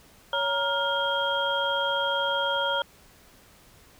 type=tone cluster; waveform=sine; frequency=559 / 939 / 1407 / 3233 Hz; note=C#5 / A#5 / F6 / G#7; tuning=+14 / +12 / +12 / -47 cents; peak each=-29 dBFS; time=0.33-2.82 s; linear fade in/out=2 ms; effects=pink hiss -55 dBFS RMS until 3.99 s